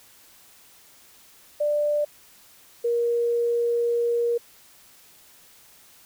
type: tone pair in turn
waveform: sine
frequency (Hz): 591 / 472.3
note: D5 / A#4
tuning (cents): +11 / +23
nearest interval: major third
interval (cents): 388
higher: first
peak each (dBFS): -20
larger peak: neither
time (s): 1.6-2.05 / 2.84-4.38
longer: second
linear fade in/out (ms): 10
effects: white hiss -53 dBFS RMS until 6.05 s